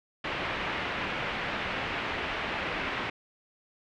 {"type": "low-pass noise", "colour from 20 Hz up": "white", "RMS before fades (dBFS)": -33, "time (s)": [0.24, 3.1], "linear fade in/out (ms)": 5, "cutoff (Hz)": 2700, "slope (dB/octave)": 24, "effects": []}